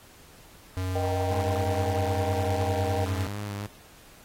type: tone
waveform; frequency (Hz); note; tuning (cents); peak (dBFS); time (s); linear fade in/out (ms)
square; 92.5; F#2; 0; -28; 0.77-3.27; 0
type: chord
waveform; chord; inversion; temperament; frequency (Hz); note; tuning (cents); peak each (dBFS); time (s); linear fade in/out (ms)
sine; Eb major; second; equal with one note detuned; 474.6 / 622.3 / 784; Bb4 / Eb5 / G5; +31 / 0 / 0; -32; 0.95-3.05; 5
type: tone with vibrato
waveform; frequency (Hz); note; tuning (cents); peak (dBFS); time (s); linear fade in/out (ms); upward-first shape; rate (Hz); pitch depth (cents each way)
sawtooth; 102.4; G#2; -24; -28; 1.3-3.67; 10; sine; 3.9; 27
effects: pink hiss -53 dBFS RMS until 4.24 s + AAC 48 kbps